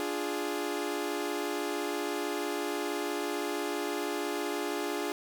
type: chord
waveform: sawtooth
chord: D diminished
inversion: none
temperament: equal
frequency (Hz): 293.7 / 349.2 / 415.3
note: D4 / F4 / Ab4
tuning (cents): 0 / 0 / 0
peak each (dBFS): -32 / -32 / -31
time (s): 0-5.12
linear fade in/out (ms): 0
effects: none